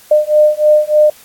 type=beating tone pair; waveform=sine; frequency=603 / 606.3 Hz; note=D5 / D#5; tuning=+46 / -45 cents; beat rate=3.3 Hz; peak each=-10 dBFS; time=0.11-1.1 s; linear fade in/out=5 ms; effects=white hiss -42 dBFS RMS until 1.24 s + AAC 64 kbps